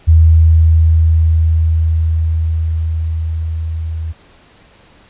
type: tone with level ramp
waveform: sine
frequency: 80.7 Hz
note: E2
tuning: 36 cents flat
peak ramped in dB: -3 to -18 dBFS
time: 0.07-4.13 s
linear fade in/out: 20 ms
effects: pink hiss -46 dBFS RMS until 5.09 s + resampled to 8000 Hz